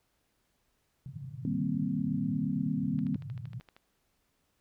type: band-pass noise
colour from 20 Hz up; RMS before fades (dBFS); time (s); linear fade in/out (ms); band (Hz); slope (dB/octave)
pink; -42; 1.06-3.6; 0; 110 to 150; 48
type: chord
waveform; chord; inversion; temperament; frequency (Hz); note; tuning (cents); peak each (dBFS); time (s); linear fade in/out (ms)
sine; C minor seventh; first; equal; 155.56 / 196 / 233.1 / 261.6; Eb3 / G3 / Bb3 / C4; 0 / 0 / 0 / 0; -34; 1.45-3.16; 2
type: click train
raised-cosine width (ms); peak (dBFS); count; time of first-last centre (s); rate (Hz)
0.3; -37; 11; 2.99-3.765; 12.9
effects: pink hiss -75 dBFS RMS until 4.6 s